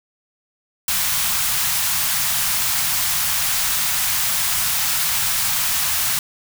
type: band-stop noise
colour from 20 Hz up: white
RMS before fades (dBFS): -20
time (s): 0.88-6.19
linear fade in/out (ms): 2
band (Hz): 180 to 770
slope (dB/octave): 24
effects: none